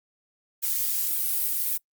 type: noise with flanger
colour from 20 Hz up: violet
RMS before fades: -26 dBFS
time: 0.62-1.78 s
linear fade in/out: 20 ms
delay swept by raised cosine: 1.2 to 5.1 ms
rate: 1.8 Hz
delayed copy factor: +0.95
effects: noise-tail reverb RT60 0.1 s tail -23 dB re dry + Opus 48 kbps